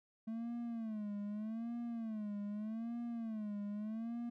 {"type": "tone with vibrato", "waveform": "triangle", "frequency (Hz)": 220, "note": "A3", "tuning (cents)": 0, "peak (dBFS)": -37, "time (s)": [0.27, 4.3], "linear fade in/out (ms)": 10, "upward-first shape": "sine", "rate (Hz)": 0.82, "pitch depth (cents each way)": 130, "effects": []}